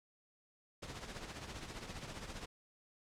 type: noise with tremolo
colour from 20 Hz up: pink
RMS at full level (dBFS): -44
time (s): 0.82-2.46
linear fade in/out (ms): 10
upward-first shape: triangle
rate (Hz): 15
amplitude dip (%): 65
effects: low-pass 7000 Hz 12 dB/octave